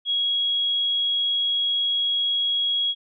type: tone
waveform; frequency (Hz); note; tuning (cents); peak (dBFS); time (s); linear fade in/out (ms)
sine; 3314; G#7; -4; -20; 0.05-2.95; 50
effects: none